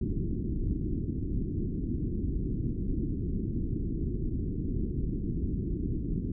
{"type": "low-pass noise", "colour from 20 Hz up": "pink", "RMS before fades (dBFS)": -31, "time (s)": [0.01, 6.32], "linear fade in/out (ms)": 5, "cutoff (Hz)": 360, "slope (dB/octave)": 48, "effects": []}